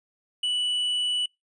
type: tone with tanh clipping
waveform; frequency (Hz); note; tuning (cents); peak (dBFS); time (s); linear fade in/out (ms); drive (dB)
triangle; 2960; F#7; 0; -24; 0.43-1.26; 5; 8
effects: noise-tail reverb RT60 0.2 s tail -26 dB re dry + resampled to 24000 Hz